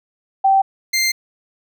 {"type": "tone pair in turn", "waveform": ["sine", "20% pulse"], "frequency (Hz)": [777, 2095], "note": ["G5", "C7"], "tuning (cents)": [-16, 2], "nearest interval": "octave + perfect fourth", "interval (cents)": 1718, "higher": "second", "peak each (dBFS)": -10, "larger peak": "neither", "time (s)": [[0.44, 0.62], [0.93, 1.12]], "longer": "second", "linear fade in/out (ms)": 10, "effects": []}